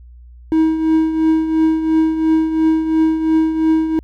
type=tone with tremolo; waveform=triangle; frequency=318.6 Hz; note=D#4; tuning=41 cents sharp; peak=-7 dBFS; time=0.52-3.99 s; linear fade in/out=0 ms; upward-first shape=triangle; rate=2.9 Hz; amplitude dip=65%; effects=added 60 Hz sine -37 dBFS peak until 4.03 s